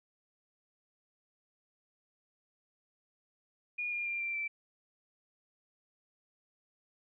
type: tone with pitch steps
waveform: sine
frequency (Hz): 2438 / 2411 / 2385 / 2359 / 2333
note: D#7 / D7 / D7 / D7 / D7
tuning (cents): -36 / +45 / +26 / +7 / -12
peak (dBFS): -33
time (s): 3.78-4.48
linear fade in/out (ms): 10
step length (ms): 140
effects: none